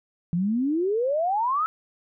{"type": "exponential sweep", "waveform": "sine", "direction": "up", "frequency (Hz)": [164.81, 1329], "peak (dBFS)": -21, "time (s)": [0.33, 1.66], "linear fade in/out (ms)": 0, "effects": []}